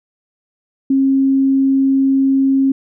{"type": "tone", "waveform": "sine", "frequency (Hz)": 270, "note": "C#4", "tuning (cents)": -45, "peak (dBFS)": -10, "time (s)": [0.9, 2.72], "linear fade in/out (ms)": 5, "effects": []}